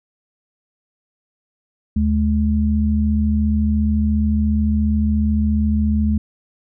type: tone pair together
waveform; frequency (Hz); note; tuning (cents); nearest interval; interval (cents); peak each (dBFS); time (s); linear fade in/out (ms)
sine; 75.7 / 212.9; D#2 / G#3; -47 / +43; octave + tritone; 1790; -17; 1.96-6.18; 5
effects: none